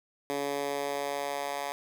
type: tone with high-pass filter sweep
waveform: 10% pulse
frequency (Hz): 141.7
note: C#3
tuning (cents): +38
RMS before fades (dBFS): -33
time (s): 0.3-1.72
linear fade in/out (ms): 0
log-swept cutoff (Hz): 340 to 770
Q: 1.4
effects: none